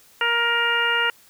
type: harmonic tone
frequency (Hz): 470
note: A#4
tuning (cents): +14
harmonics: 1 / 2 / 3 / 4 / 5 / 6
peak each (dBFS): -30 / -27 / -22 / -25 / -31 / -24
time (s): 0.21-1.1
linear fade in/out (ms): 2
effects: white hiss -53 dBFS RMS until 1.29 s